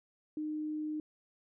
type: tone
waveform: sine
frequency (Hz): 305.9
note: D#4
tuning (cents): -29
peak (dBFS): -34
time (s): 0.37-1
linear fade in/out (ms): 2
effects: none